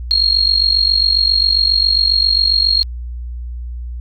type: tone with amplitude modulation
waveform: sine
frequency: 4261 Hz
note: C8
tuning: 31 cents sharp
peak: -7 dBFS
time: 0.11-2.83 s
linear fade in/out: 0 ms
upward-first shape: sine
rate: 47.4 Hz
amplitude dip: 80%
effects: added 60 Hz sine -23 dBFS peak until 4 s